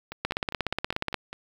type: two click trains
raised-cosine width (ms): 0.3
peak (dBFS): -10 / -21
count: 16 / 7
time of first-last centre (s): 0.25-1.143 / 0.12-1.33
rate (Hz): 16.8 / 4.96
effects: 7-bit